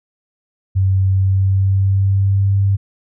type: tone with pitch glide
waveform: sine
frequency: 95.5 to 98.64 Hz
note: G2 to G2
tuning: -45 to +11 cents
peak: -11 dBFS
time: 0.75-2.77 s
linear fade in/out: 20 ms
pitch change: +56 cents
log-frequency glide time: 1.11-2.54 s
effects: none